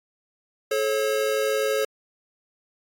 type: tone pair together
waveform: square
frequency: 431 / 543 Hz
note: A4 / C#5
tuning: -36 / -36 cents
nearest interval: major third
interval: 400 cents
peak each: -25 dBFS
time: 0.71-1.85 s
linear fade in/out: 5 ms
effects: AAC 64 kbps

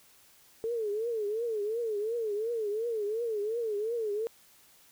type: tone with vibrato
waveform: sine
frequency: 440 Hz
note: A4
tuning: in tune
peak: -29 dBFS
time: 0.64-4.27 s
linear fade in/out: 0 ms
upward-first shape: triangle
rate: 2.8 Hz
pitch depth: 160 cents each way
effects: white hiss -60 dBFS RMS until 4.91 s

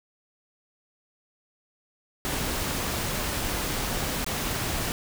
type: noise with dropouts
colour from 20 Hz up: pink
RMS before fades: -29 dBFS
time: 2.25-4.92 s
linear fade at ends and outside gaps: 0 ms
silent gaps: 4.245-4.264 s
effects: none

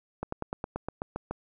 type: slowing click train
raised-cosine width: 1 ms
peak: -18 dBFS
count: 10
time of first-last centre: 0.23-1.31 s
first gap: 94 ms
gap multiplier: 1.06
effects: none

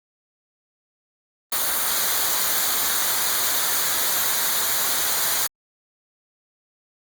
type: noise with comb filter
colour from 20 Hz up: white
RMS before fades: -22 dBFS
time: 1.52-5.47 s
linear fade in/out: 5 ms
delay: 0.37 ms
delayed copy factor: -0.6
effects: Opus 32 kbps

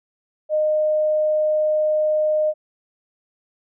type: tone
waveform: sine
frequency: 614 Hz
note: D#5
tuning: 23 cents flat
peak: -16 dBFS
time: 0.49-2.54 s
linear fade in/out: 50 ms
effects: none

